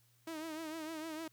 sawtooth tone with vibrato, 317.6 Hz, D#4, 36 cents sharp, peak -37 dBFS, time 0.27-1.28 s, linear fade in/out 5 ms, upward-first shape triangle, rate 6.6 Hz, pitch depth 81 cents each way, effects added 119 Hz sine -70 dBFS peak until 1.32 s + white hiss -72 dBFS RMS until 1.32 s

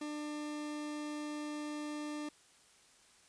40% pulse tone, 298.6 Hz, D4, 29 cents sharp, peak -38 dBFS, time 0.01-2.29 s, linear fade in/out 5 ms, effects white hiss -64 dBFS RMS until 3.28 s + resampled to 22050 Hz

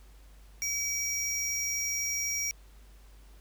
square tone pair together, 2280 / 5676 Hz, C#7 / F8, +48 / +27 cents, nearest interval octave + major third, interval 1579 cents, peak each -36 / -31 dBFS, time 0.62-2.51 s, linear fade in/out 0 ms, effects added 50 Hz sine -51 dBFS peak until 3.4 s + pink hiss -62 dBFS RMS until 3.4 s

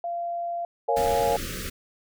sine tone, 689 Hz, F5, 24 cents flat, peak -27 dBFS, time 0.04-0.65 s, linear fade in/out 2 ms
sine chord, Bb minor seventh, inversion none, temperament equal, 466.2 / 554.4 / 698.5 / 830.6 Hz, Bb4 / Db5 / F5 / Ab5, 0 / 0 / 0 / 0 cents, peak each -26 dBFS, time 0.88-1.37 s, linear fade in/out 10 ms
pink band-stop noise, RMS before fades -33 dBFS, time 0.96-1.7 s, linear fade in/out 10 ms, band 560 to 1200 Hz, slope 96 dB/octave
effects none

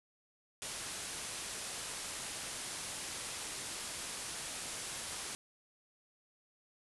white low-pass noise, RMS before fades -43 dBFS, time 0.62-5.35 s, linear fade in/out 0 ms, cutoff 11000 Hz, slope 96 dB/octave, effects none

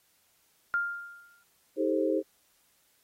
sine tone with exponential decay, 1400 Hz, F6, 4 cents sharp, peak -23 dBFS, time 0.74-1.43 s, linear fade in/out 0 ms, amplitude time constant 150 ms
sine chord, A half-diminished seventh, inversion second, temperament just, 316.8 / 396 / 440 / 528 Hz, Eb4 / G4 / A4 / C5, +31 / +18 / 0 / +16 cents, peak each -29 / -30 / -33 / -30 dBFS, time 1.76-2.23 s, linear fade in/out 50 ms
effects white hiss -68 dBFS RMS until 3.03 s + AAC 48 kbps

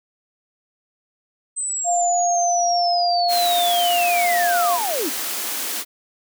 sine linear sweep, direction down, 8200 to 246.9 Hz, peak -22 dBFS, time 1.56-5.1 s, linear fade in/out 20 ms
sine tone, 701 Hz, F5, 6 cents sharp, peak -17 dBFS, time 1.84-4.79 s, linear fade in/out 50 ms
white high-pass noise, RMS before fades -26 dBFS, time 3.28-5.85 s, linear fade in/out 50 ms, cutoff 230 Hz, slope 48 dB/octave
effects none

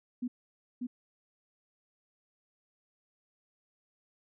sine tone with echo, 246.9 Hz, B3, in tune, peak -31 dBFS, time 0.22-0.28 s, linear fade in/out 10 ms, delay 590 ms, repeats 1, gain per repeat -2 dB, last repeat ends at 0.87 s, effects none

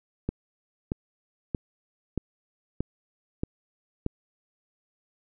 click train, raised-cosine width 3 ms, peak -14 dBFS, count 7, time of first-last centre 0.29-4.064 s, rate 1.59 Hz, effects none

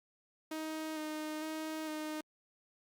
sawtooth tone with vibrato, 311.1 Hz, D#4, in tune, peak -34 dBFS, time 0.51-2.21 s, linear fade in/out 5 ms, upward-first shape square, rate 1.1 Hz, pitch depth 17 cents each way, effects Opus 48 kbps

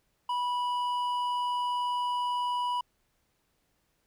triangle tone with hard clipping, 981 Hz, B5, 12 cents flat, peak -29 dBFS, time 0.29-2.81 s, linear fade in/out 5 ms, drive 10 dB, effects pink hiss -74 dBFS RMS until 4.06 s

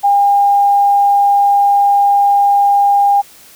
sine tone, 806 Hz, G5, 48 cents sharp, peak -7 dBFS, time 0.03-3.22 s, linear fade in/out 20 ms, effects white hiss -41 dBFS RMS until 3.55 s

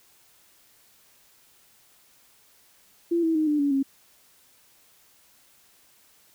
sine tone with pitch steps, 340 / 325.2 / 311.1 / 297.5 / 284.6 / 272.2 Hz, F4 / E4 / D#4 / D4 / C#4 / C#4, -46 / -23 / 0 / +22 / +46 / -31 cents, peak -20 dBFS, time 3.11-3.83 s, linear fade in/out 10 ms, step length 120 ms, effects white hiss -59 dBFS RMS until 6.34 s

